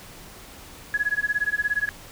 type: tone with tremolo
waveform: sine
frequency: 1682 Hz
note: G#6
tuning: 22 cents sharp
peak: -18 dBFS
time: 0.94-1.89 s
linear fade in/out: 0 ms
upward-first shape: sine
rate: 17 Hz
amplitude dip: 100%
effects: pink hiss -44 dBFS RMS until 2.11 s